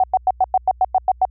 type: tone bursts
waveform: sine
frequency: 749 Hz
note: F#5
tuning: 21 cents sharp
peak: -11 dBFS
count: 10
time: 0-1.252 s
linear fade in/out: 2 ms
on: 37 ms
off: 98 ms
effects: added 60 Hz sine -41 dBFS peak until 1.3 s